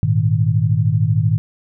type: chord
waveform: sine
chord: Ab suspended second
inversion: none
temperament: just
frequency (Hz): 103.83 / 116.8 / 155.74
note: Ab2 / Bb2 / Eb3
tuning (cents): 0 / +4 / +2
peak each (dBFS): -17 / -17 / -18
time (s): 0.03-1.38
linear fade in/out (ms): 0
effects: none